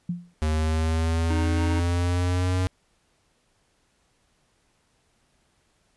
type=tone with exponential decay; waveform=sine; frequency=174.61 Hz; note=F3; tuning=in tune; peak=-22 dBFS; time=0.09-0.34 s; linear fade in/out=5 ms; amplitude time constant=54 ms
type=exponential sweep; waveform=square; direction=up; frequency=77.3 to 92.5 Hz; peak=-22 dBFS; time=0.42-2.67 s; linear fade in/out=0 ms
type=harmonic tone; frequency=309.3 Hz; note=D#4; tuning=10 cents flat; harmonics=1 / 3 / 5 / 7 / 9; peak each=-28 / -38 / -42 / -45 / -47 dBFS; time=1.3-1.8 s; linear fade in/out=5 ms
effects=pink hiss -67 dBFS RMS until 5.96 s + resampled to 24000 Hz